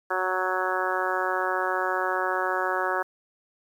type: harmonic tone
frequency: 185.3 Hz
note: F#3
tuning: 3 cents sharp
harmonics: 2 / 3 / 4 / 5 / 6 / 7 / 8 / 9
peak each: -32 / -32 / -32 / -32 / -32 / -32 / -32 / -32 dBFS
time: 0.1-3.03 s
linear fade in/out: 10 ms
effects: 9-bit